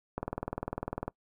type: click train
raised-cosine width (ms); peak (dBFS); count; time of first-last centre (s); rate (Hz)
1; -19; 19; 0.18-1.08; 20
effects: noise-tail reverb RT60 0.1 s tail -23 dB re dry